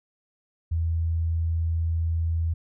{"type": "tone", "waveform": "sine", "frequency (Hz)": 82.41, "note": "E2", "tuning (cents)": 0, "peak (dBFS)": -22, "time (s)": [0.71, 2.54], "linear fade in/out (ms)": 10, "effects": []}